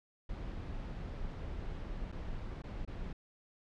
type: noise with dropouts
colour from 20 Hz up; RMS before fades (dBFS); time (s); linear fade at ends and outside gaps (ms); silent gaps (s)
brown; -41; 0.29-3.13; 5; 2.118-2.123 / 2.621-2.637 / 2.851-2.875
effects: low-pass 4000 Hz 12 dB/octave